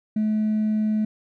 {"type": "tone with hard clipping", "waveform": "triangle", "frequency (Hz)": 214.9, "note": "A3", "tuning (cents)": -41, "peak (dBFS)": -19, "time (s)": [0.16, 1.05], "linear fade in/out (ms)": 5, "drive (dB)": 2, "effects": []}